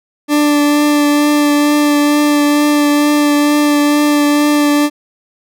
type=tone with vibrato; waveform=40% pulse; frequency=293.7 Hz; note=D4; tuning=in tune; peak=-8 dBFS; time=0.28-4.9 s; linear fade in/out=50 ms; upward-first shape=triangle; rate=2.2 Hz; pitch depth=15 cents each way; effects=none